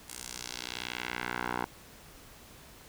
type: tone with band-pass filter sweep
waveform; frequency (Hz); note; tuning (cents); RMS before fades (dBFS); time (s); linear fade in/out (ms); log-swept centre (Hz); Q
10% pulse; 60.9; B1; -24; -38; 0.08-1.65; 5; 9700 to 1000; 1.3
effects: pink hiss -53 dBFS RMS until 2.88 s